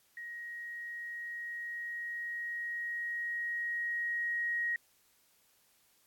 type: tone with level ramp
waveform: sine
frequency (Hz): 1888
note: A#6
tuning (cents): +22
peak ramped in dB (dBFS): -41 to -30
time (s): 0.17-4.76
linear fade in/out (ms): 2
effects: white hiss -69 dBFS RMS until 6.06 s + AAC 64 kbps